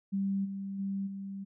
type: tone with level steps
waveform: sine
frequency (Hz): 196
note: G3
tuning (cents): 0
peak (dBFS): -28 / -35 / -31 / -37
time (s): 0.12-1.45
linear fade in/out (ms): 20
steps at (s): 0.44 / 0.78 / 1.06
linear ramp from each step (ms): 20
effects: none